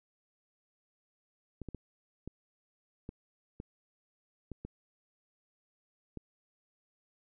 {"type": "clicks", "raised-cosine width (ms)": 3, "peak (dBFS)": -28, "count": 9, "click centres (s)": [1.617, 1.687, 1.747, 2.276, 3.091, 3.601, 4.517, 4.65, 6.173], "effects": []}